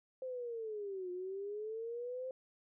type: linear two-way sweep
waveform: sine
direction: down then up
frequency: 523.3 to 355.5 to 523.3 Hz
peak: -39 dBFS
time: 0.22-2.31 s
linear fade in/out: 2 ms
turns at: 1.11 s
effects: none